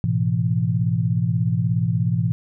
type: tone cluster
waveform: sine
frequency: 108.9 / 125.6 / 167.9 Hz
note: A2 / B2 / E3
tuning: -17 / +30 / +32 cents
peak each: -22 dBFS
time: 0.04-2.32 s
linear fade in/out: 0 ms
effects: none